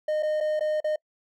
triangle tone with dropouts, 613 Hz, D#5, 26 cents flat, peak -21 dBFS, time 0.08-0.96 s, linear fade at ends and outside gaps 5 ms, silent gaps 0.226-0.23 / 0.404-0.408 / 0.595-0.607 / 0.804-0.843 s, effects noise-tail reverb RT60 0.1 s tail -26 dB re dry

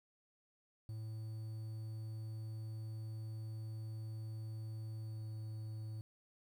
triangle tone with pitch glide, 110 to 109.18 Hz, A2 to A2, 0 to -13 cents, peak -40 dBFS, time 0.89-6.01 s, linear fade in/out 0 ms, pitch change -13 cents, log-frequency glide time 5.02-5.24 s, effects 11-bit

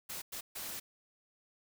white noise bursts at uneven times, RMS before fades -42 dBFS, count 3, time 0.09-0.22 / 0.32-0.41 / 0.55-0.8 s, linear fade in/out 10 ms, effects none

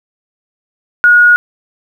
sine tone, 1446 Hz, F#6, 40 cents flat, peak -3 dBFS, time 1.04-1.36 s, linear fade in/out 0 ms, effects 7-bit

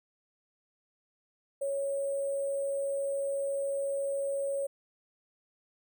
sine tone with sample-and-hold, 554 Hz, C#5, 1 cent flat, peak -29 dBFS, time 1.61-4.67 s, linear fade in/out 10 ms, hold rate 8820 Hz, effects none

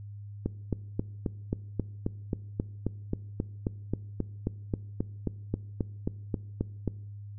click train, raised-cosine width 3 ms, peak -15 dBFS, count 25, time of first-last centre 0.46-6.877 s, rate 3.74 Hz, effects noise-tail reverb RT60 0.8 s tail -21 dB re dry + added 102 Hz sine -40 dBFS peak until 7.38 s

